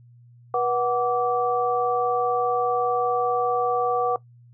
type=tone cluster; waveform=sine; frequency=485.9 / 741 / 1162 Hz; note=B4 / F#5 / D6; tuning=-28 / +2 / -19 cents; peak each=-24 / -23 / -26 dBFS; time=0.54-4.16 s; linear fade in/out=2 ms; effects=noise-tail reverb RT60 0.1 s tail -18 dB re dry + added 120 Hz sine -48 dBFS peak until 4.53 s